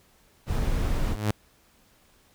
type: noise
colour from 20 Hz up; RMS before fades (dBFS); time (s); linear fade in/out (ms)
brown; -25; 0.46-1.17; 50
type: tone with exponential growth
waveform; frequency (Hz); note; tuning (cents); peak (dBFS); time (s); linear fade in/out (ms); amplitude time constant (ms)
sawtooth; 105.9; G#2; +34; -16; 0.96-1.31; 5; 75
effects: pink hiss -61 dBFS RMS until 2.34 s